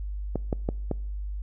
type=clicks; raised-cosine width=2 ms; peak=-13 dBFS; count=4; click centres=0.357 / 0.528 / 0.689 / 0.913 s; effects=noise-tail reverb RT60 0.7 s tail -25 dB re dry + added 50 Hz sine -30 dBFS peak until 1.42 s